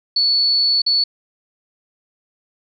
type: tone with dropouts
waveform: sine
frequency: 4435 Hz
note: C#8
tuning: in tune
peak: -13 dBFS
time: 0.16-1.04 s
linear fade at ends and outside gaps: 5 ms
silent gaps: 0.819-0.863 s
effects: none